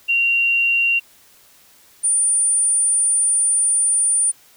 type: tone pair in turn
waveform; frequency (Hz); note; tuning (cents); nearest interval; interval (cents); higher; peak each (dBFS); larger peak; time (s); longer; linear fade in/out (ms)
sine; 2760 / 9283; F7 / D9; -21 / -21; octave + major sixth; 2100; second; -14; neither; 0.08-1 / 2.03-4.32; second; 20
effects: white hiss -51 dBFS RMS until 4.56 s